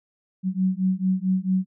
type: beating tone pair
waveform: sine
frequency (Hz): 185 / 189.5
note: F#3 / F#3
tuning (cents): 0 / +42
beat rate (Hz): 4.5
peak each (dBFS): -23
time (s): 0.43-1.66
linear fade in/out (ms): 50
effects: none

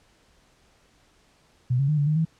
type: tone with pitch steps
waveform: sine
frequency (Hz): 124.8 / 138.3 / 151.9 / 144.2 / 153.1 / 161.3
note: B2 / C#3 / D#3 / D3 / D#3 / E3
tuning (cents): +19 / -4 / -41 / -31 / -28 / -37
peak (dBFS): -19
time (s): 1.7-2.252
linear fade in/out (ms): 10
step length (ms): 92
effects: pink hiss -61 dBFS RMS until 2.39 s + low-pass 8000 Hz 12 dB/octave

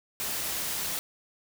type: noise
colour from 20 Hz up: white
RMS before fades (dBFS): -32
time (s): 0.2-0.99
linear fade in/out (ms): 0
effects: none

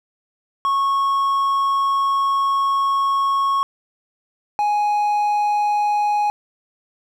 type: tone pair in turn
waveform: triangle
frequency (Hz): 1100 / 831.9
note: C#6 / G#5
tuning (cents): -14 / +3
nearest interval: perfect fourth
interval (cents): 483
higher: first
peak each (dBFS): -14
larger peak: neither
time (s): 0.65-3.63 / 4.59-6.3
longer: first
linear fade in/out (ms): 0
effects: none

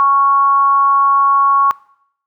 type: tone with frequency modulation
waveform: sine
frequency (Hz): 1108.7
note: C#6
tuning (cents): 0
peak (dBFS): -8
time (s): 0-1.71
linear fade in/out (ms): 0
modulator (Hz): 276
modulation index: 0.28
effects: noise-tail reverb RT60 0.7 s tail -22 dB re dry

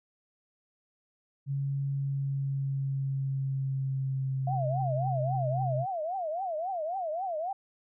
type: tone with pitch glide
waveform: sine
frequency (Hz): 138.59 to 130.81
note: C#3 to C3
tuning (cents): 0 to 0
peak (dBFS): -28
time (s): 1.46-5.86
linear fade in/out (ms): 50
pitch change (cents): -100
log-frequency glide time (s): 1.93-5.54
type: tone with vibrato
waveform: sine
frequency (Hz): 690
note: F5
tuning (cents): -21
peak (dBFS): -30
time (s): 4.47-7.53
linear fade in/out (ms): 5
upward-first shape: triangle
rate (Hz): 3.7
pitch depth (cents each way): 250
effects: none

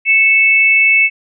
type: tone pair together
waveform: sine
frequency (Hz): 2212 / 2630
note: C#7 / E7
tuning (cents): -4 / -5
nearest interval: minor third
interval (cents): 299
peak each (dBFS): -10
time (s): 0.05-1.1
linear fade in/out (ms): 50
effects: none

